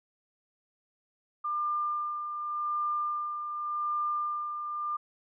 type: tone with tremolo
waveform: sine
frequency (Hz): 1198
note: D6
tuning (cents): +34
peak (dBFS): -27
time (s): 1.44-4.97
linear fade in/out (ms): 10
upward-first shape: sine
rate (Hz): 0.87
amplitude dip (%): 50
effects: none